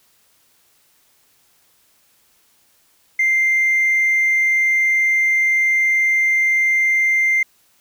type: tone with hard clipping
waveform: triangle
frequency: 2093 Hz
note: C7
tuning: in tune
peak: -13 dBFS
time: 3.19-7.43 s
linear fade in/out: 5 ms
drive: 2 dB
effects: white hiss -58 dBFS RMS until 7.8 s